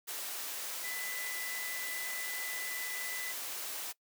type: tone in noise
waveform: sine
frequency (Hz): 1997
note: B6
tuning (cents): +19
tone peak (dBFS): -40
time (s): 0.83-3.33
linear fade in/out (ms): 20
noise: white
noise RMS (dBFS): -40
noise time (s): 0.07-3.93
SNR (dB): -3
effects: noise-tail reverb RT60 0.1 s tail -21 dB re dry + high-pass 400 Hz 12 dB/octave